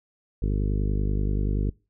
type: harmonic tone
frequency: 50.4 Hz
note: G1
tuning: 49 cents sharp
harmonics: 1 / 2 / 3 / 4 / 5 / 6 / 7 / 8 / 9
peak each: -23 / -29 / -33 / -35 / -37 / -39 / -40 / -41 / -42 dBFS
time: 0.42-1.7 s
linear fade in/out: 5 ms
effects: noise-tail reverb RT60 0.3 s tail -24 dB re dry